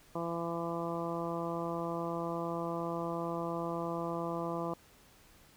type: harmonic tone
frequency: 168.6 Hz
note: E3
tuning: 39 cents sharp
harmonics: 1 / 2 / 3 / 4 / 5 / 6 / 7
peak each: -40 / -39 / -40 / -41 / -46 / -42 / -44 dBFS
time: 0.15-4.74 s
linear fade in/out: 5 ms
effects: pink hiss -61 dBFS RMS until 5.56 s